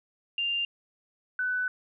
sine tone pair in turn, 2794 / 1499.4 Hz, F7 / F#6, 0 / +23 cents, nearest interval major seventh, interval 1077 cents, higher first, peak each -26 / -26 dBFS, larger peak neither, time 0.38-0.65 / 1.39-1.68 s, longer second, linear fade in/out 2 ms, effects none

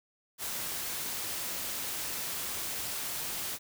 white noise, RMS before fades -36 dBFS, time 0.38-3.59 s, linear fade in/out 50 ms, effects none

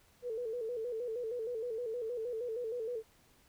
sine tone with vibrato, 466.2 Hz, A#4, in tune, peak -35 dBFS, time 0.22-3.03 s, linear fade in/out 50 ms, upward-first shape square, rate 6.4 Hz, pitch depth 84 cents each way, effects pink hiss -66 dBFS RMS until 3.48 s

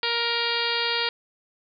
harmonic tone, 469.2 Hz, A#4, 11 cents sharp, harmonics 1 / 2 / 3 / 4 / 5 / 6 / 7 / 8 / 9 / 10, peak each -32 / -32 / -32 / -32 / -32 / -32 / -32 / -32 / -32 / -32 dBFS, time 0.03-1.09 s, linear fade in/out 2 ms, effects none

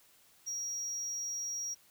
triangle tone, 5680 Hz, F8, 28 cents sharp, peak -34 dBFS, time 0.46-1.75 s, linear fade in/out 20 ms, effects white hiss -64 dBFS RMS until 1.9 s

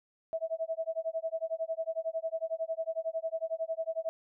sine tone with tremolo, 651 Hz, E5, 22 cents flat, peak -28 dBFS, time 0.33-4.09 s, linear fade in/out 0 ms, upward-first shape sine, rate 11 Hz, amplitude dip 100%, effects none

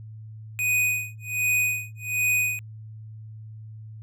square tone with tremolo, 2489 Hz, D#7, in tune, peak -20 dBFS, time 0.59-2.59 s, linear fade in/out 0 ms, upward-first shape sine, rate 1.3 Hz, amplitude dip 100%, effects added 109 Hz sine -38 dBFS peak until 4.02 s

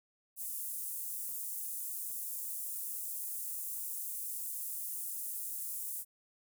pink high-pass noise, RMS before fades -40 dBFS, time 0.36-6.05 s, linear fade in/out 50 ms, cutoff 9300 Hz, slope 24 dB/octave, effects none

